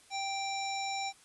harmonic tone, 784 Hz, G5, in tune, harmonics 1 / 3 / 5 / 7 / 9, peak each -35 / -40 / -42 / -43 / -45 dBFS, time 0.1-1.13 s, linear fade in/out 50 ms, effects white hiss -60 dBFS RMS until 1.24 s + resampled to 24000 Hz

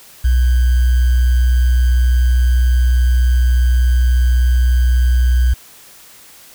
sine tone with sample-and-hold, 61.74 Hz, B1, in tune, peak -9 dBFS, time 0.24-5.54 s, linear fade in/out 10 ms, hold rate 1575 Hz, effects white hiss -42 dBFS RMS until 6.54 s

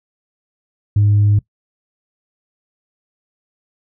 sine tone, 103.2 Hz, G#2, 10 cents flat, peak -8 dBFS, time 0.96-1.39 s, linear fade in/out 5 ms, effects noise-tail reverb RT60 0.1 s tail -21 dB re dry + tanh soft clip ceiling -7 dBFS

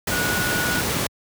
sine tone in noise, 1461 Hz, F#6, 22 cents flat, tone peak -24 dBFS, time 0.11-0.81 s, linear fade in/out 5 ms, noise pink, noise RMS -23 dBFS, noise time 0.07-1.07 s, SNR -4 dB, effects high-pass 80 Hz 12 dB/octave

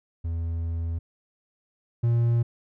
triangle tone pair in turn, 83.2 / 117.66 Hz, E2 / A#2, +17 / +17 cents, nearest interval tritone, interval 600 cents, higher second, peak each -24 / -17 dBFS, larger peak second, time 0.24-0.99 / 2.03-2.43 s, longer first, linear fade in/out 10 ms, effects none

